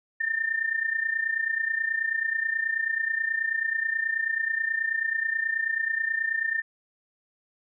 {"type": "tone with amplitude modulation", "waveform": "sine", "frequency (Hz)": 1800, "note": "A6", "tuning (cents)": 39, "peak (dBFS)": -21, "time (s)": [0.2, 6.62], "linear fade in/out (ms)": 10, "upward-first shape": "sine", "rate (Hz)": 29.3, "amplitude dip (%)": 75, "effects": []}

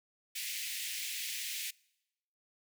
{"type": "high-pass noise", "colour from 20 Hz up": "pink", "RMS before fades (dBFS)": -39, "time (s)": [0.35, 1.71], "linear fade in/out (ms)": 10, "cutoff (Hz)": 2000, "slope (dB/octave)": 48, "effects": ["noise-tail reverb RT60 0.9 s tail -25 dB re dry"]}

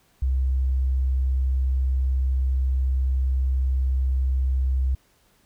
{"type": "tone with tanh clipping", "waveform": "triangle", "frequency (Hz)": 65.3, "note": "C2", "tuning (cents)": -3, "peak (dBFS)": -19, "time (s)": [0.22, 4.95], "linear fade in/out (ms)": 5, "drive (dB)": 4, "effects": ["pink hiss -62 dBFS RMS until 5.45 s"]}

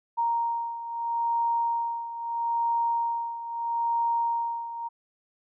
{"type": "beating tone pair", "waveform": "sine", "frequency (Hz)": [932.3, 933.07], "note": ["A#5", "A#5"], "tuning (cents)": [0, 1], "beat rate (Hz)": 0.77, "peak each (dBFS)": [-26, -31], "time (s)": [0.17, 4.89], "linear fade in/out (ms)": 20, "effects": []}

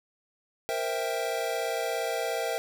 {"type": "chord", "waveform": "square", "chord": "C dominant seventh", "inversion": "third", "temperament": "equal with one note detuned", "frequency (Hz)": [466.2, 523.3, 659.3, 788.1], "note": ["Bb4", "C5", "E5", "G5"], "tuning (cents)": [0, 0, 0, 9], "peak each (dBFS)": [-34, -36, -33, -36], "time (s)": [0.69, 2.58], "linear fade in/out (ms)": 0, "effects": []}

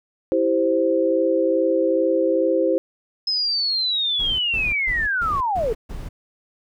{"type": "chord", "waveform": "sine", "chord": "C major", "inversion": "first", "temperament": "equal", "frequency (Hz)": [329.6, 392, 523.3], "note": ["E4", "G4", "C5"], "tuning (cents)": [0, 0, 0], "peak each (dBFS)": [-21, -23, -19], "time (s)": [0.32, 2.78], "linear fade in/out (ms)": 0}
{"type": "linear sweep", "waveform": "sine", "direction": "down", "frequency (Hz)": [5150, 415.3], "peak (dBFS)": -19, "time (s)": [3.27, 5.73], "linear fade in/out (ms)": 5}
{"type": "noise bursts", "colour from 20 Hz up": "brown", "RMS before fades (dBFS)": -31, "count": 6, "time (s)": [4.19, 6.09], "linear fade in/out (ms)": 10, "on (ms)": 200, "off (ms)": 140}
{"effects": []}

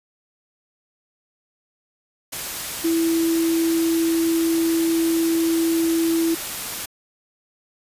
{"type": "tone in noise", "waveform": "sine", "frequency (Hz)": 329.6, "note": "E4", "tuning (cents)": 0, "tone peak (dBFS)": -17, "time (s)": [2.84, 6.35], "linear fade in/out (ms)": 10, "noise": "white", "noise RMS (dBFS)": -29, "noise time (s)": [2.32, 6.86], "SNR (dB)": 9, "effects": ["resampled to 32000 Hz"]}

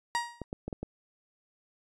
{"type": "tone with exponential decay", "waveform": "30% pulse", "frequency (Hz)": 947, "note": "A#5", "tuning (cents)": 27, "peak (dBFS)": -22, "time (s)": [0.15, 0.44], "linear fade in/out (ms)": 0, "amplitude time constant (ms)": 63}
{"type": "clicks", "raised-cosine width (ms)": 2, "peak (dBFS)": -22, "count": 5, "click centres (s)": [0.417, 0.529, 0.68, 0.728, 0.83]}
{"effects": ["resampled to 22050 Hz"]}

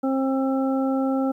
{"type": "harmonic tone", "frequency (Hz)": 266.7, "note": "C4", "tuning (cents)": 33, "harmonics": [1, 2, 3, 5], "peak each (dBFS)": [-21, -27, -31, -35], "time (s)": [0.03, 1.32], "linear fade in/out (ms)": 10, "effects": ["10-bit"]}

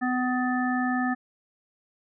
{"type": "harmonic tone", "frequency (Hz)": 251.4, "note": "B3", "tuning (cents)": 31, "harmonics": [1, 3, 5, 7], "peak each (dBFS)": [-25, -30, -34, -31], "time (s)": [0.01, 1.15], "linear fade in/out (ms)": 20, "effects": []}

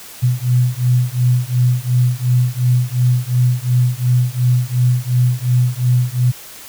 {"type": "beating tone pair", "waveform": "sine", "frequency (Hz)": [122.9, 125.7], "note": ["B2", "B2"], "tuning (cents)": [-8, 31], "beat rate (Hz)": 2.8, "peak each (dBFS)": -15, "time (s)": [0.22, 6.32], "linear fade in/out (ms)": 20, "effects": ["white hiss -36 dBFS RMS until 6.68 s"]}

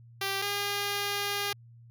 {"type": "tone pair in turn", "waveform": "5% pulse", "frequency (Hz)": [392, 405.6], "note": ["G4", "G#4"], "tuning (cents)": [0, -41], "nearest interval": "minor second", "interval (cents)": 59, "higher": "second", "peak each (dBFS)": -18, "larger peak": "neither", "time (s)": [[0.21, 0.42], [0.42, 1.53]], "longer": "second", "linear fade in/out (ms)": 5, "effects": ["added 117 Hz sine -50 dBFS peak until 1.9 s"]}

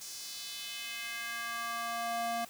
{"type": "tone with high-pass filter sweep", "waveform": "square", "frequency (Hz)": 233.1, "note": "A#3", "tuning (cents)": 0, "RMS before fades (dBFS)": -38, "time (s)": [0.01, 2.45], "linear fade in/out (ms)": 5, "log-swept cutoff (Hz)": [6100, 530], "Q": 1.9, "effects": ["white hiss -53 dBFS RMS until 2.49 s"]}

